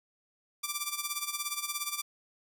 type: tone with tremolo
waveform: 5% pulse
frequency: 1174.7 Hz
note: D6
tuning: in tune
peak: -18 dBFS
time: 0.63-2.02 s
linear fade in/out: 10 ms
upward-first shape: sine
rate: 17 Hz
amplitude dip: 75%
effects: none